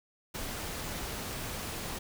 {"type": "noise", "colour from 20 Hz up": "pink", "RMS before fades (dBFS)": -38, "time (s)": [0.34, 1.99], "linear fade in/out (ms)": 10, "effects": []}